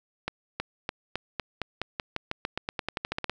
accelerating click train, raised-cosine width 0.3 ms, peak -13 dBFS, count 21, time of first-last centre 0.28-3.296 s, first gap 320 ms, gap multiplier 0.91, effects none

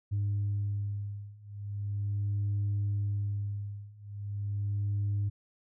sine beating tone pair, 101.5 / 101.89 Hz, G#2 / G#2, -39 / -33 cents, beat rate 0.39 Hz, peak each -32 / -31 dBFS, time 0.11-5.3 s, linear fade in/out 20 ms, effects tanh soft clip ceiling -25 dBFS

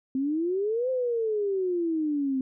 sine exponential two-way sweep, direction up then down, 258.4 to 523.3 to 258.4 Hz, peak -24 dBFS, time 0.15-2.41 s, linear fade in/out 2 ms, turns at 0.9 s, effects none

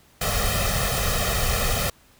pink noise with comb filter, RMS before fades -23 dBFS, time 0.21-1.9 s, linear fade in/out 5 ms, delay 1.6 ms, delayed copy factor +0.9, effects pink hiss -56 dBFS RMS until 2.19 s

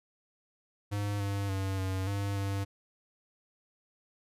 square tone with pitch steps, 102.2 / 99.8 / 96.3 / 94.7 / 100 / 98.8 Hz, G#2 / G2 / G2 / F#2 / G2 / G2, -27 / +32 / -30 / +41 / +35 / +14 cents, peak -31 dBFS, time 0.91-2.65 s, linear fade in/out 20 ms, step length 290 ms, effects resampled to 32000 Hz

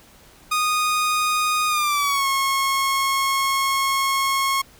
sawtooth tone with pitch glide, 1236 to 1088.5 Hz, D#6 to C#6, -12 to -32 cents, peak -15 dBFS, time 0.51-4.62 s, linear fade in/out 10 ms, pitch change -220 cents, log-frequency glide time 1.68-2.27 s, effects pink hiss -50 dBFS RMS until 4.79 s

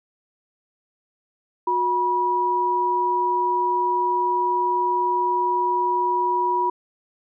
sine tone pair together, 362.4 / 970.1 Hz, F#4 / B5, -36 / -31 cents, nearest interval octave + perfect fourth, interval 1705 cents, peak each -26 / -19 dBFS, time 1.67-6.7 s, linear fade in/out 5 ms, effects none

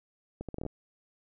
accelerating click train, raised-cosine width 2 ms, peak -24 dBFS, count 8, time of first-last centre 0.41-0.664 s, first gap 77 ms, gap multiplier 0.73, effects none

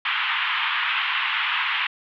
white band-pass noise, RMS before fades -24 dBFS, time 0.05-1.87 s, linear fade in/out 5 ms, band 930 to 3200 Hz, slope 48 dB/octave, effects none

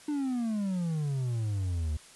triangle exponential sweep, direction down, 302.7 to 73.42 Hz, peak -26 dBFS, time 0.08-1.97 s, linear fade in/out 5 ms, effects white hiss -53 dBFS RMS until 2.15 s + resampled to 24000 Hz

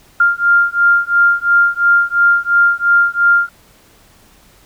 sine beating tone pair, 1396.9 / 1399.8 Hz, F6 / F6, 0 / +4 cents, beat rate 2.9 Hz, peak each -12 dBFS, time 0.2-3.49 s, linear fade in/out 5 ms, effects pink hiss -48 dBFS RMS until 4.65 s

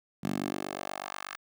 10% pulse tone with high-pass filter sweep, 48.24 Hz, G1, 27 cents flat, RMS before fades -36 dBFS, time 0.23-1.37 s, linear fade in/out 10 ms, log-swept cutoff 180 to 1500 Hz, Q 1.7, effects none

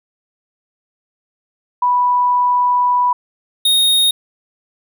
sine / square tone pair in turn, 985 / 3719 Hz, B5 / A#7, -5 / -5 cents, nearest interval octave + major seventh, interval 2300 cents, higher second, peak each -11 dBFS, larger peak neither, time 1.82-3.13 / 3.65-4.11 s, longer first, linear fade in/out 5 ms, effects none

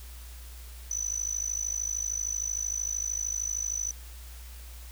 sine tone with amplitude modulation, 5990 Hz, F#8, 20 cents sharp, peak -25 dBFS, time 0.91-3.91 s, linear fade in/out 2 ms, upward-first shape sine, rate 53.1 Hz, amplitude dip 95%, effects added 60 Hz sine -42 dBFS peak until 4.91 s + white hiss -51 dBFS RMS until 4.91 s

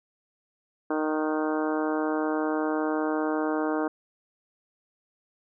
harmonic tone with a mistuned harmonic, 154.8 Hz, D#3, 9 cents flat, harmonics 2 / 3 / 4 / 5 / 6 / 7 / 8 / 9 / 10, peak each -27 / -31 / -33 / -35 / -37 / -38 / -39 / -40 / -41 dBFS, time 0.9-3.88 s, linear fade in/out 5 ms, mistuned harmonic 9, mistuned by +24 cents, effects none

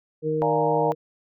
harmonic tone, 155.56 Hz, D#3, in tune, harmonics 1 / 2 / 3, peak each -29 / -30 / -23 dBFS, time 0.22-0.95 s, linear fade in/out 50 ms
sine chord, Bb dominant seventh, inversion first, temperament equal, 587.3 / 698.5 / 830.6 / 932.3 Hz, D5 / F5 / Ab5 / Bb5, 0 / 0 / 0 / 0 cents, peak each -27 dBFS, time 0.42-0.92 s, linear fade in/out 0 ms
effects none

